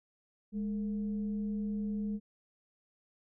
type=tone with frequency modulation; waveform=sine; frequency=207.7 Hz; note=G#3; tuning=in tune; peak=-32 dBFS; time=0.52-2.2 s; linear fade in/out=50 ms; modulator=243 Hz; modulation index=0.29; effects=none